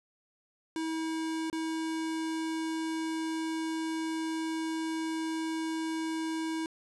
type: tone with dropouts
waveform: square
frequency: 321.5 Hz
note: E4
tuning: 43 cents flat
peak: -32 dBFS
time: 0.76-6.66 s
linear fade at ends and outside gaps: 1 ms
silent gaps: 1.5-1.528 s
effects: resampled to 24000 Hz